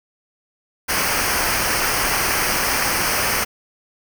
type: noise with comb filter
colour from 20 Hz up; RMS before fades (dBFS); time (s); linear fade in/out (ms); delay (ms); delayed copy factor
pink; -20; 0.88-3.45; 20; 0.27; -0.7
effects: none

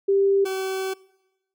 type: tone pair in turn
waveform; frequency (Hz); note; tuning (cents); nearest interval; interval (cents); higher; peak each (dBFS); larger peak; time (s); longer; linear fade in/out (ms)
sine / 40% pulse; 394.1 / 381.3; G4 / G4; +9 / -48; minor second; 57; first; -16 / -24; first; 0.08-0.45 / 0.45-0.94; second; 10
effects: noise-tail reverb RT60 1.0 s tail -23 dB re dry

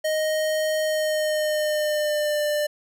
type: tone with pitch glide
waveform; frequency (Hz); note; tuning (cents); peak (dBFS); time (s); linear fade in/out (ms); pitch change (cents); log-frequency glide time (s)
square; 622.3 to 595.2; D#5 to D5; 0 to +23; -22; 0.04-2.67; 10; -77; 0.82-2.42
effects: none

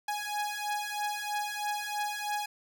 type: beating tone pair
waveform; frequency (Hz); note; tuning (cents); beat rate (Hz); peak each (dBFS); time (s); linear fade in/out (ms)
sawtooth; 830.6 / 833.7; G#5 / G#5; 0 / +6; 3.1; -31; 0.08-2.46; 5
effects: none

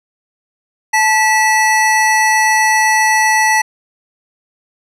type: tone pair together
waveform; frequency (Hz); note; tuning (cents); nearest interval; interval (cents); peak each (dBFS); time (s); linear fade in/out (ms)
square; 873 / 1951.3; A5 / B6; -14 / -21; octave + major second; 1393; -13; 0.93-3.62; 10
effects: low-pass 10000 Hz 12 dB/octave

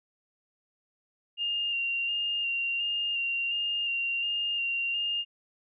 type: tone with vibrato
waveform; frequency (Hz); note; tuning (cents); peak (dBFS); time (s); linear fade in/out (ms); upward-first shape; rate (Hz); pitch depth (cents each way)
sine; 2794; F7; 0; -27; 1.37-5.25; 50; square; 1.4; 18
effects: none

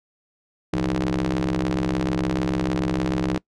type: ring-modulated tone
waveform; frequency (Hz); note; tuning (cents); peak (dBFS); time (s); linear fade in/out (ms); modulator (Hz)
sawtooth; 66.7; C2; +34; -14; 0.73-3.38; 5; 242
effects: noise-tail reverb RT60 0.1 s tail -23 dB re dry + low-pass 6000 Hz 12 dB/octave

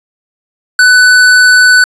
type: tone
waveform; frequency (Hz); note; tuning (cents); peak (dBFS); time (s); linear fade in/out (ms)
square; 1496; F#6; +19; -3; 0.79-1.84; 2
effects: resampled to 22050 Hz + 7-bit

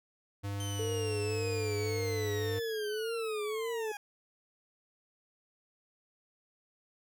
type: tone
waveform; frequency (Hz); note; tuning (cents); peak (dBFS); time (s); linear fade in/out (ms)
square; 100.3; G2; +40; -35; 0.43-2.6; 20
type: linear sweep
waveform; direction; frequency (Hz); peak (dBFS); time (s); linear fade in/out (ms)
20% pulse; down; 3100 to 809; -35; 0.6-3.97; 2
type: tone with vibrato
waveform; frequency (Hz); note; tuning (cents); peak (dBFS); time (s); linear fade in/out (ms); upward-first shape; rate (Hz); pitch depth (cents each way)
sine; 440; A4; 0; -33; 0.79-3.92; 5; triangle; 1.8; 99
effects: none

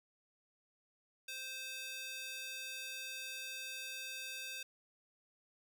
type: tone with high-pass filter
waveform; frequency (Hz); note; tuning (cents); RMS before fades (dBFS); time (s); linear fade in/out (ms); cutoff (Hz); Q
square; 521; C5; -7; -45; 1.28-4.63; 5; 2600; 1.4
effects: none

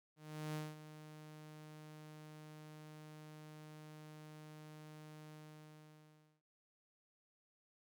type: tone with ADSR envelope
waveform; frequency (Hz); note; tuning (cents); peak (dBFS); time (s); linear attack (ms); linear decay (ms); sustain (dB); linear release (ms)
sawtooth; 153.5; D#3; -23; -36; 0.16-6.42; 390; 200; -13; 1100
effects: none

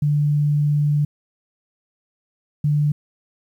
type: tone pair in turn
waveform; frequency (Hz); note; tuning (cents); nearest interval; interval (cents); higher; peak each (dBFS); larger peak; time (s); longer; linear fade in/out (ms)
sine; 147.2 / 147.84; D3 / D3; +4 / +12; unison; 8; second; -15; neither; 0.02-1.05 / 2.64-2.92; first; 5
effects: 9-bit

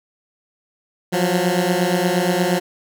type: beating tone pair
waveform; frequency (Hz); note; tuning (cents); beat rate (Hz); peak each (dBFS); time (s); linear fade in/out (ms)
15% pulse; 174.61 / 183.11; F3 / F#3; 0 / -18; 8.5; -13; 1.12-2.6; 20
effects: none

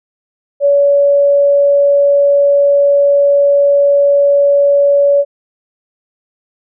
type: tone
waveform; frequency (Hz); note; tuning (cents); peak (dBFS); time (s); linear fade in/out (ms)
sine; 567; C#5; +39; -6; 0.6-5.25; 50
effects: none

